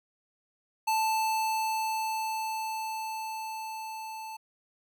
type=tone with level ramp; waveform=square; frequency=880 Hz; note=A5; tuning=in tune; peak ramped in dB=-25 to -39 dBFS; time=0.87-4.37 s; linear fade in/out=10 ms; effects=none